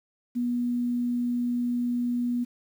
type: tone with quantisation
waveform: sine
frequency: 242.6 Hz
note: B3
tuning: 31 cents flat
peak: -24 dBFS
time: 0.35-2.45 s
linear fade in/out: 20 ms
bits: 9
effects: none